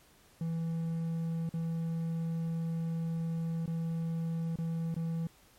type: tone with dropouts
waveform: triangle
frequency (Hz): 164.81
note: E3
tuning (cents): 0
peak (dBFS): -29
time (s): 0.41-5.27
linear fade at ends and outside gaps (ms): 2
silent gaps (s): 1.492-1.539 / 3.659-3.677 / 4.558-4.586 / 4.943-4.964
effects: pink hiss -62 dBFS RMS until 5.58 s + MP3 64 kbps